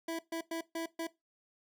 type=tone bursts at uneven times; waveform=25% pulse; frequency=329.6 Hz; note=E4; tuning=in tune; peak=-31 dBFS; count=5; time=0.08-0.19 / 0.32-0.41 / 0.51-0.61 / 0.75-0.86 / 0.99-1.07 s; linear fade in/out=5 ms; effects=noise-tail reverb RT60 0.2 s tail -19 dB re dry